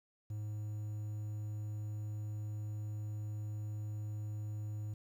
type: tone with quantisation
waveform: triangle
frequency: 105.9 Hz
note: G#2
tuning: 34 cents sharp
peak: -36 dBFS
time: 0.3-4.94 s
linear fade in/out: 5 ms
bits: 11
effects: none